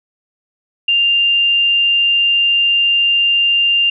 sine tone, 2794 Hz, F7, in tune, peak -10 dBFS, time 0.88-3.9 s, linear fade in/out 5 ms, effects none

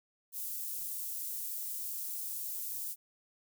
white high-pass noise, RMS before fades -39 dBFS, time 0.32-2.96 s, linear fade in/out 50 ms, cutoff 10000 Hz, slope 12 dB/octave, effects none

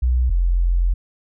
sine tone pair in turn, 61.74 / 43.66 Hz, B1 / F1, 0 / 0 cents, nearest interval tritone, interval 600 cents, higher first, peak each -14 dBFS, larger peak neither, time 0.02-0.3 / 0.3-0.94 s, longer second, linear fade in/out 10 ms, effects none

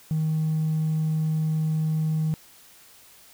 sine tone with hard clipping, 157 Hz, D#3, 16 cents sharp, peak -22 dBFS, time 0.11-2.34 s, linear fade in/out 0 ms, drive 1 dB, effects white hiss -52 dBFS RMS until 3.33 s

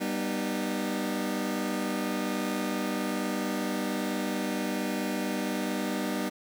sawtooth chord, G augmented, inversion none, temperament just, 196 / 245 / 306.2 Hz, G3 / B3 / D#4, 0 / -14 / -28 cents, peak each -29 dBFS, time 0-6.3 s, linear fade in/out 20 ms, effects 9-bit

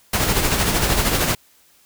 pink noise with tremolo, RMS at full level -17 dBFS, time 0.13-1.35 s, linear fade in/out 5 ms, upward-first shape sine, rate 13 Hz, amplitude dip 45%, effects white hiss -55 dBFS RMS until 1.85 s

